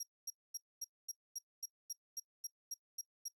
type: tone bursts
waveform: 35% pulse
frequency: 5640 Hz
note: F8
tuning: 16 cents sharp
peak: -38 dBFS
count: 13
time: 0-3.283 s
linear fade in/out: 5 ms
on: 31 ms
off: 240 ms
effects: noise-tail reverb RT60 0.1 s tail -20 dB re dry